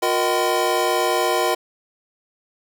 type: tone cluster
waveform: square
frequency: 359.4 / 469.3 / 623 / 762 / 1018 Hz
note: F4 / A#4 / D#5 / G5 / C6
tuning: +50 / +12 / +2 / -49 / -48 cents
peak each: -25 dBFS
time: 0.02-1.55 s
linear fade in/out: 10 ms
effects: none